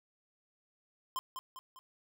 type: tone with echo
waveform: square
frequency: 1045 Hz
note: C6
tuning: 2 cents flat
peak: -34 dBFS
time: 1.16-1.19 s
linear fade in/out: 0 ms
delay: 200 ms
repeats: 3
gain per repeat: -6 dB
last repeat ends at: 1.79 s
effects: none